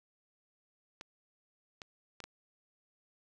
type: clicks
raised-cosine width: 0.2 ms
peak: -27 dBFS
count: 4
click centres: 1.011 / 1.818 / 2.203 / 2.24 s
effects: none